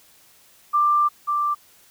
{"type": "tone pair in turn", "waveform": "sine", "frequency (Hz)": [1184, 1178.3], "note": ["D6", "D6"], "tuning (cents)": [14, 5], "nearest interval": "unison", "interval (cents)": 9, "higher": "first", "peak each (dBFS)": [-15, -19], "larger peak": "first", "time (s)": [[0.73, 1.09], [1.27, 1.55]], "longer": "first", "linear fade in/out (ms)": 20, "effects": ["white hiss -54 dBFS RMS until 1.9 s"]}